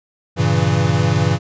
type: chord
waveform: square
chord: G diminished seventh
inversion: none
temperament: equal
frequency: 98 / 116.54 / 138.59 / 164.81 Hz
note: G2 / Bb2 / Db3 / Fb3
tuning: 0 / 0 / 0 / 0 cents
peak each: -20 dBFS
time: 0.36-1.39 s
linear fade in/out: 50 ms
effects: resampled to 16000 Hz